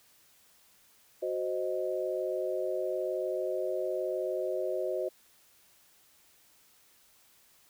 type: chord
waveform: sine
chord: C diminished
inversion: second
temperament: equal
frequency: 370 / 523.3 / 622.3 Hz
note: Gb4 / C5 / Eb5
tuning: 0 / 0 / 0 cents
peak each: -34 dBFS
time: 1.22-5.09 s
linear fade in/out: 10 ms
effects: white hiss -63 dBFS RMS until 7.69 s